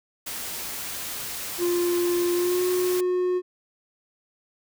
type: noise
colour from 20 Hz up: white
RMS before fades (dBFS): -33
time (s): 0.26-3.01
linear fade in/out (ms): 10
type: tone with pitch glide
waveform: triangle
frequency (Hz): 350 to 362.6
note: F4 to F#4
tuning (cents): +4 to -35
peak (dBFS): -19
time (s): 1.58-3.42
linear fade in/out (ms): 50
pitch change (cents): +61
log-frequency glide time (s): 2.34-2.63
effects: none